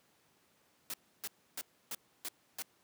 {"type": "noise bursts", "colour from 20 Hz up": "white", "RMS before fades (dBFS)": -40, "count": 6, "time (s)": [0.9, 2.622], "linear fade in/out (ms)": 0, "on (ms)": 37, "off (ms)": 300, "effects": ["pink hiss -70 dBFS RMS until 2.83 s", "high-pass 150 Hz 12 dB/octave"]}